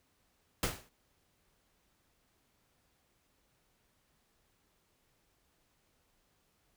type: noise with exponential decay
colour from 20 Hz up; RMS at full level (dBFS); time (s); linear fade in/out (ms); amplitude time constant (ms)
pink; -29; 0.63-0.89; 2; 56
effects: pink hiss -74 dBFS RMS until 6.76 s